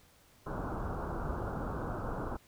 pink low-pass noise, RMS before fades -37 dBFS, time 0.46-2.37 s, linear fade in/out 10 ms, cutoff 1500 Hz, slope 96 dB/octave, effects pink hiss -63 dBFS RMS until 2.47 s

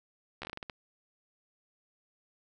slowing click train, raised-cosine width 0.3 ms, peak -23 dBFS, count 9, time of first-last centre 0.42-0.698 s, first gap 13 ms, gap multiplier 1.27, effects none

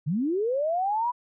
sine linear sweep, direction up, 131.8 to 995 Hz, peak -23 dBFS, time 0.06-1.12 s, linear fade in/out 20 ms, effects none

